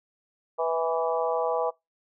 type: harmonic tone with a mistuned harmonic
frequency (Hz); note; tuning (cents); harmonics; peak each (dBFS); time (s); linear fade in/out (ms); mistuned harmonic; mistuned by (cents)
164.81; E3; 0; 3 / 4 / 5 / 6 / 7; -27 / -29 / -31 / -33 / -34; 0.58-1.71; 20; 4; -21
effects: noise-tail reverb RT60 0.2 s tail -25 dB re dry